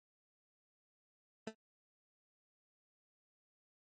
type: tone with exponential decay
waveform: 20% pulse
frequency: 220 Hz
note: A3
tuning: in tune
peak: -32 dBFS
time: 1.47-1.55 s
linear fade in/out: 5 ms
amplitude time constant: 17 ms
effects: MP3 32 kbps